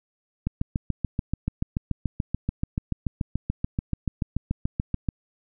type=click train; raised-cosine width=5 ms; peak=-12 dBFS; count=33; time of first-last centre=0.47-5.088 s; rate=6.93 Hz; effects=none